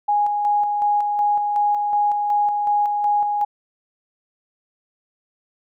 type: tone with tremolo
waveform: sine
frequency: 827 Hz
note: G#5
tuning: 8 cents flat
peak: -15 dBFS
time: 0.08-3.45 s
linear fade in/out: 10 ms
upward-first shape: square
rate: 2.7 Hz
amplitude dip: 35%
effects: none